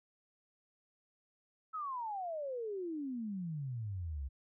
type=exponential sweep; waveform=sine; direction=down; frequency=1318.5 to 64 Hz; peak=-37 dBFS; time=1.73-4.29 s; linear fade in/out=20 ms; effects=none